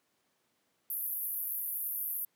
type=band-pass noise; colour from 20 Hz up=white; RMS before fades=-36 dBFS; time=0.9-2.25 s; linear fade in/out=2 ms; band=11000 to 15000 Hz; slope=96 dB/octave; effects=pink hiss -75 dBFS RMS until 2.35 s + high-pass 200 Hz 12 dB/octave